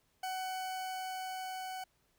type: tone with level ramp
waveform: 40% pulse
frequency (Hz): 749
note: F#5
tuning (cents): +21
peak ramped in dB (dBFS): -35 to -39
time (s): 0.23-1.84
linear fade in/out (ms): 5
effects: pink hiss -74 dBFS RMS until 2.18 s